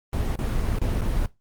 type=noise with dropouts; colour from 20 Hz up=brown; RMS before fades=-24 dBFS; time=0.13-1.26 s; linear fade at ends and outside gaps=1 ms; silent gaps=0.357-0.389 / 0.787-0.816 / 1.011-1.017 s; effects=noise-tail reverb RT60 0.2 s tail -18 dB re dry + Opus 24 kbps